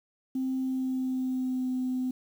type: tone with pitch glide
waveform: sine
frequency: 261.6 to 255.2 Hz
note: C4 to C4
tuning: 0 to -43 cents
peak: -26 dBFS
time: 0.35-2.11 s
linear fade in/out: 5 ms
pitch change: -43 cents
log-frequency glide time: 0.59-1.67 s
effects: tanh soft clip ceiling -23 dBFS + 9-bit